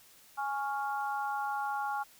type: chord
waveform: sine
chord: Db major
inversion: second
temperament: equal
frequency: 830.6 / 1108.7 / 1396.9 Hz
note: Ab5 / Db6 / F6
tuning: 0 / 0 / 0 cents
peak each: -33 / -39 / -38 dBFS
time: 0.37-2.04 s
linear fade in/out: 20 ms
effects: white hiss -59 dBFS RMS until 2.19 s